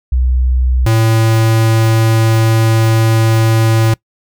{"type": "tone pair in turn", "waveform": ["sine", "square"], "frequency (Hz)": [63, 112.25], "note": ["B1", "A2"], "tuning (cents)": [35, 35], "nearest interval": "minor seventh", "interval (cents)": 1000, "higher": "second", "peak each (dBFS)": -9, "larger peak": "neither", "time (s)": [[0.12, 0.86], [0.86, 3.94]], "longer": "second", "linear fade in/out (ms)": 5, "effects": ["noise-tail reverb RT60 0.1 s tail -23 dB re dry"]}